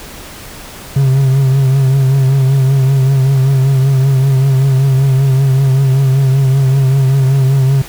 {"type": "tone with vibrato", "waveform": "triangle", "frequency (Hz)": 134.3, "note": "C3", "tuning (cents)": 46, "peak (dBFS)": -5, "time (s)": [0.96, 7.82], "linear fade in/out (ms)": 5, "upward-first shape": "triangle", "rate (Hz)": 5.2, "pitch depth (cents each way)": 60, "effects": ["pink hiss -31 dBFS RMS until 7.88 s"]}